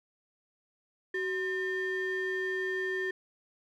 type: ring-modulated tone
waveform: triangle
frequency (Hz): 713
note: F5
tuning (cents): +36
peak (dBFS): -25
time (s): 1.14-3.11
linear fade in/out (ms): 5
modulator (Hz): 1090
effects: none